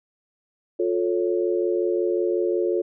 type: chord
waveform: sine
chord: F augmented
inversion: none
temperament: equal with one note detuned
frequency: 354.5 / 440 / 554.4 Hz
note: F4 / A4 / C#5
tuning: +26 / 0 / 0 cents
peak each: -22 / -25 / -28 dBFS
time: 0.79-2.82 s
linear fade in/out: 10 ms
effects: none